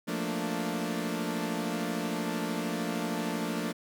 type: chord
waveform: sawtooth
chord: Bb major seventh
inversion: second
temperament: equal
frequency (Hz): 174.61 / 220 / 233.1 / 293.7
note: F3 / A3 / Bb3 / D4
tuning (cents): 0 / 0 / 0 / 0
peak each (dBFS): -32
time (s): 0.07-3.73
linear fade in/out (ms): 20
effects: none